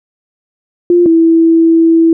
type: tone pair in turn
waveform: sine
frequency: 349.2 / 328.9 Hz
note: F4 / E4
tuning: 0 / -4 cents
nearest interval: minor second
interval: 104 cents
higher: first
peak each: -4 dBFS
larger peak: neither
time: 0.9-1.06 / 1.06-2.13 s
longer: second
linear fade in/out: 2 ms
effects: none